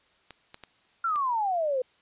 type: clicks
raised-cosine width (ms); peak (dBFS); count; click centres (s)
0.2; -25; 4; 0.307 / 0.544 / 0.637 / 1.159
type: exponential sweep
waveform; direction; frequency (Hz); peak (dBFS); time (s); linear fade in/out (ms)
sine; down; 1396.9 to 495.2; -24; 1.04-1.82; 5
effects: white hiss -64 dBFS RMS until 2.01 s + resampled to 8000 Hz